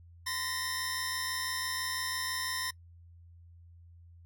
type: tone cluster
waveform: sawtooth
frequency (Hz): 1026 / 1818 / 1904 / 5320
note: C6 / A#6 / A#6 / E8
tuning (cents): -34 / -44 / +36 / +15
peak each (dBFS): -36 / -36 / -36 / -34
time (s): 0.26-2.71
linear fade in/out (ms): 10
effects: noise-tail reverb RT60 0.1 s tail -23 dB re dry + added 85 Hz sine -52 dBFS peak until 4.25 s